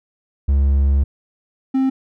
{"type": "tone pair in turn", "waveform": "triangle", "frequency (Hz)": [69.3, 264.8], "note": ["C#2", "C4"], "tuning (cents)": [0, 21], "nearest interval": "octave + major seventh", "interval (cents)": 2321, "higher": "second", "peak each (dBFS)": [-10, -12], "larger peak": "first", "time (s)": [[0.48, 1.04], [1.74, 1.9]], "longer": "first", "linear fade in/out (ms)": 10, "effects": []}